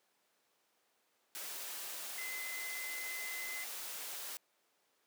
sine tone in noise, 2045 Hz, C7, 40 cents flat, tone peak -42 dBFS, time 2.18-3.64 s, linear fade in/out 0 ms, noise white, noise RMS -44 dBFS, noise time 1.35-4.37 s, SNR -1 dB, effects pink hiss -75 dBFS RMS until 5.06 s + high-pass 400 Hz 12 dB/octave

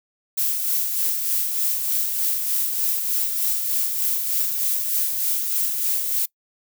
violet noise with tremolo, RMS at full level -21 dBFS, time 0.37-6.26 s, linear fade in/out 10 ms, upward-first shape sine, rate 3.3 Hz, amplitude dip 40%, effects noise-tail reverb RT60 0.1 s tail -24 dB re dry

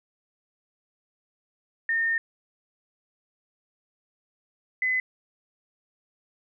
sine tone pair in turn, 1825 / 2025 Hz, A#6 / B6, -37 / +43 cents, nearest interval major second, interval 180 cents, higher second, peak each -22 dBFS, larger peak neither, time 1.89-2.18 / 4.82-5 s, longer first, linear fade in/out 2 ms, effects none

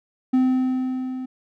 triangle tone with level ramp, 257.4 Hz, C4, 28 cents flat, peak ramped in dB -12 to -26 dBFS, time 0.33-1.26 s, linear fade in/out 10 ms, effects none

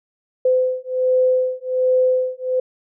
sine beating tone pair, 510 / 511.3 Hz, C5 / C5, -44 / -40 cents, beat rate 1.3 Hz, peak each -18 dBFS, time 0.45-2.6 s, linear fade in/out 5 ms, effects none

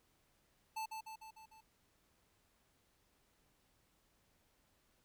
square tone with echo, 879 Hz, A5, 2 cents flat, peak -40 dBFS, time 0.76-0.86 s, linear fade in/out 10 ms, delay 150 ms, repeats 5, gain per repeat -4 dB, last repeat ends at 1.61 s, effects pink hiss -75 dBFS RMS until 5.04 s

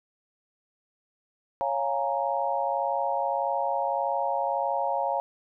sine chord, Bb minor seventh, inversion first, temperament equal, 554.4 / 698.5 / 830.6 / 932.3 Hz, Db5 / F5 / Ab5 / Bb5, 0 / 0 / 0 / 0 cents, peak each -30 dBFS, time 1.61-5.2 s, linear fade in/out 0 ms, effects none

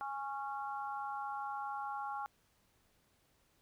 harmonic tone, 275.6 Hz, C#4, 10 cents flat, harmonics 3 / 4 / 5, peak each -40 / -44 / -45 dBFS, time 0.01-2.26 s, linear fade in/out 0 ms, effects pink hiss -73 dBFS RMS until 3.61 s

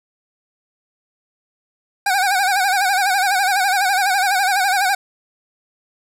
25% pulse tone with vibrato, 771 Hz, G5, 29 cents flat, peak -11 dBFS, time 2.06-4.95 s, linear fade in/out 5 ms, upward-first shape sine, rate 12 Hz, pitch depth 100 cents each way, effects resampled to 32000 Hz + 7-bit

